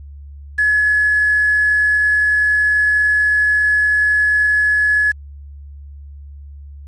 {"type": "tone with quantisation", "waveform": "sine", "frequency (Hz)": 1699, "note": "G#6", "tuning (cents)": 39, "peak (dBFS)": -11, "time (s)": [0.58, 5.12], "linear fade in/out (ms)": 10, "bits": 6, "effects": ["added 71 Hz sine -32 dBFS peak until 6.87 s", "MP3 48 kbps"]}